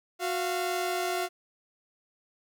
sawtooth tone pair together, 365.5 / 690 Hz, F#4 / F5, -21 / -21 cents, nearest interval major seventh, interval 1100 cents, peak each -27 dBFS, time 0.19-1.29 s, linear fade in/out 50 ms, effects none

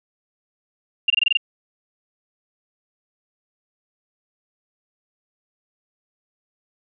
sine tone bursts, 2794 Hz, F7, in tune, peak -13 dBFS, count 7, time 1.08-1.372 s, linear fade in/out 5 ms, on 22 ms, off 23 ms, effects none

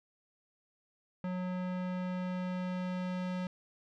square tone with low-pass filter sweep, 182.4 Hz, F#3, 24 cents flat, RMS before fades -36 dBFS, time 1.24-3.47 s, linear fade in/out 2 ms, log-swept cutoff 1900 to 3700 Hz, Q 0.71, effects none

